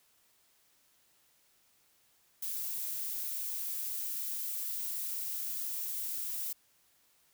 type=noise; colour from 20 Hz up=violet; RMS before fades=-37 dBFS; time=2.42-6.53 s; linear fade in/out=5 ms; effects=white hiss -69 dBFS RMS until 7.33 s